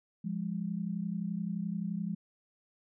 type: tone pair together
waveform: sine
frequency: 173.8 / 205.4 Hz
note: F3 / G#3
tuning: -8 / -19 cents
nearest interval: minor third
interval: 289 cents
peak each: -35 / -35 dBFS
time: 0.24-2.15 s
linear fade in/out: 10 ms
effects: none